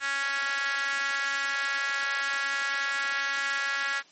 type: tone with high-pass filter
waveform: sawtooth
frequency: 277.3 Hz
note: C#4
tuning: 1 cent sharp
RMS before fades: -29 dBFS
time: 0-4.03 s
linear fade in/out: 50 ms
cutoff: 1600 Hz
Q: 4
effects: white hiss -57 dBFS RMS until 4.11 s + MP3 32 kbps